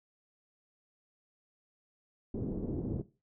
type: low-pass noise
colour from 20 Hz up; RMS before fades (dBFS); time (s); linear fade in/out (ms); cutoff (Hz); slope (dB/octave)
white; -36; 2.34-3.02; 5; 370; 24
effects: noise-tail reverb RT60 0.3 s tail -17 dB re dry